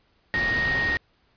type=tone in noise; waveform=sine; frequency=1864.7 Hz; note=A#6; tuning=in tune; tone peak=-22 dBFS; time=0.34-0.97 s; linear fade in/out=0 ms; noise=pink; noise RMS=-30 dBFS; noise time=0.34-0.97 s; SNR=+5 dB; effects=pink hiss -65 dBFS RMS until 1.36 s + resampled to 11025 Hz